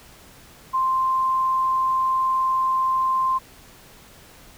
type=tone; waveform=sine; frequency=1046.5 Hz; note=C6; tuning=in tune; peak=-18 dBFS; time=0.73-3.39 s; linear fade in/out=20 ms; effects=pink hiss -48 dBFS RMS until 4.57 s